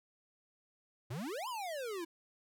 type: exponential two-way sweep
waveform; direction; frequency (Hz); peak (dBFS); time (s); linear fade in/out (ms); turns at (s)
square; up then down; 107 to 1060 to 320.1; -39; 1.1-2.05; 10; 1.48
effects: none